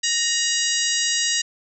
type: harmonic tone with a mistuned harmonic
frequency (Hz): 955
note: A#5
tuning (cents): +42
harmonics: 2 / 3 / 4 / 5 / 6 / 7 / 8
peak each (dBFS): -27 / -27 / -27 / -27 / -27 / -27 / -27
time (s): 0.03-1.42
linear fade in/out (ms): 10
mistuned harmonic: 2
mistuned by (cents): -45
effects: none